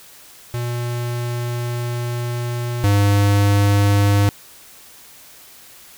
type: tone pair in turn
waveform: square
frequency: 120.3 / 101.16 Hz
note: B2 / G#2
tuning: -45 / -45 cents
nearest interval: minor third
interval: 300 cents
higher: first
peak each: -22 / -13 dBFS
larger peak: second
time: 0.54-2.84 / 2.84-4.29 s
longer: first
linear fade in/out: 0 ms
effects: white hiss -44 dBFS RMS until 5.97 s